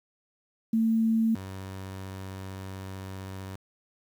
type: tone pair in turn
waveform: sine / sawtooth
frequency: 224.4 / 95.53 Hz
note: A3 / G2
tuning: +34 / -44 cents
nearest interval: octave + minor third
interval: 1478 cents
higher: first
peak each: -21 / -33 dBFS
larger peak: first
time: 0.73-1.35 / 1.35-3.56 s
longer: second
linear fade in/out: 5 ms
effects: 9-bit